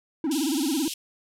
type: tone with vibrato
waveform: triangle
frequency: 293.7 Hz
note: D4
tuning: in tune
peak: -21 dBFS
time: 0.24-0.88 s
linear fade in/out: 2 ms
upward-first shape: sine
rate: 18 Hz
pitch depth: 210 cents each way
type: band-pass noise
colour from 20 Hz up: pink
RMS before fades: -34 dBFS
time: 0.31-0.94 s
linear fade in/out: 5 ms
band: 2700 to 13000 Hz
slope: 48 dB/octave
effects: none